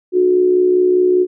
sine tone with amplitude modulation, 364.4 Hz, F#4, 26 cents flat, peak -7 dBFS, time 0.12-1.27 s, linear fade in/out 50 ms, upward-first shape sine, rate 65 Hz, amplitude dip 55%, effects none

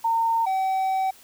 sine / triangle tone pair in turn, 913 / 763.5 Hz, A#5 / G5, -36 / -46 cents, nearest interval minor third, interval 310 cents, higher first, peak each -19 dBFS, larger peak neither, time 0.04-0.46 / 0.46-1.11 s, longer second, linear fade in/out 10 ms, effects white hiss -51 dBFS RMS until 1.23 s

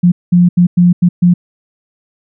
sine tone bursts at uneven times, 176.3 Hz, F3, 17 cents sharp, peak -4 dBFS, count 6, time 0.03-0.12 / 0.32-0.49 / 0.57-0.67 / 0.77-0.93 / 1.02-1.09 / 1.22-1.34 s, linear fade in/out 10 ms, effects none

